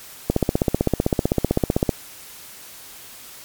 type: click train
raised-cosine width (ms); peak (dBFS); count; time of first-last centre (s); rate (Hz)
2; -3; 26; 0.3-1.892; 15.7
effects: white hiss -41 dBFS RMS until 3.44 s + MP3 96 kbps

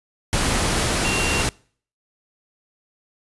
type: tone in noise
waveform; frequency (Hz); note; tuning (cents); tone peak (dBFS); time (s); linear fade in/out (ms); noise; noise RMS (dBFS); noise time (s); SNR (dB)
sine; 2756; F7; -24; -24; 1.05-1.42; 0; pink; -21; 0.33-1.49; -6
effects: noise-tail reverb RT60 0.5 s tail -25 dB re dry + resampled to 24000 Hz

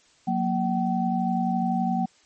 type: tone cluster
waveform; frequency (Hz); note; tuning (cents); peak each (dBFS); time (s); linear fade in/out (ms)
sine; 182.4 / 234.1 / 762; F#3 / A#3 / G5; -24 / +8 / -49; -26; 0.27-2.06; 10
effects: white hiss -59 dBFS RMS until 2.25 s + MP3 32 kbps

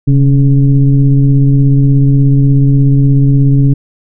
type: tone with frequency modulation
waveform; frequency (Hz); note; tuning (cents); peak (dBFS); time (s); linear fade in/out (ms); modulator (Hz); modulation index
sine; 135.7; C#3; -36; -4; 0.07-3.74; 10; 144; 0.77
effects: none

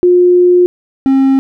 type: tone pair in turn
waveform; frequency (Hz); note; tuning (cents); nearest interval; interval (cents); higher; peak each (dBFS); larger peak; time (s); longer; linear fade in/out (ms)
sine / triangle; 357 / 268.6; F4 / C4; +38 / +46; perfect fourth; 492; first; -4; neither; 0.03-0.66 / 1.06-1.39; first; 0
effects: none

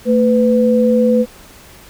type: tone pair together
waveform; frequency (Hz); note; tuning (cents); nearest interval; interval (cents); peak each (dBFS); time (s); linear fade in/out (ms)
sine; 224.4 / 500; A3 / B4; +34 / +21; octave + major second; 1387; -12; 0.05-1.26; 50
effects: pink hiss -41 dBFS RMS until 1.89 s

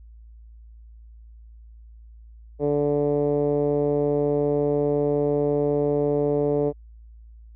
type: tone with low-pass filter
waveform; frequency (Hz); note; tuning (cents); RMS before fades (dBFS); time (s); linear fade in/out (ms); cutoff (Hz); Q
10% pulse; 145.5; D3; -16; -22; 2.59-6.73; 50; 480; 3.2
effects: added 56 Hz sine -43 dBFS peak until 7.55 s

